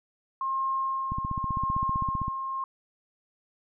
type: tone with tremolo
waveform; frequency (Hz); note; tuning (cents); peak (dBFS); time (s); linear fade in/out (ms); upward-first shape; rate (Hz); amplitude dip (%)
sine; 1068; C6; +35; -25; 0.41-2.64; 2; sine; 0.88; 45
type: click train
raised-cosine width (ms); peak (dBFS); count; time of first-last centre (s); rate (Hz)
5; -20; 19; 1.12-2.281; 15.5
effects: none